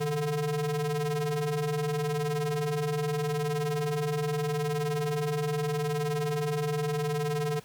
square ring-modulated tone, 144.7 Hz, D3, 25 cents flat, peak -25 dBFS, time 0-7.6 s, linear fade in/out 10 ms, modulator 299 Hz, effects pink hiss -54 dBFS RMS until 7.64 s + high-pass 60 Hz 12 dB/octave

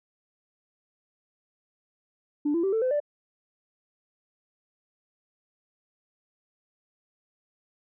sine tone with pitch steps, 293.7 / 337.4 / 387.5 / 445.2 / 511.4 / 587.4 Hz, D4 / E4 / G4 / A4 / C5 / D5, 0 / +40 / -20 / +20 / -40 / 0 cents, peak -21 dBFS, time 2.45-3.002 s, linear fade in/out 10 ms, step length 92 ms, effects tanh soft clip ceiling -19 dBFS

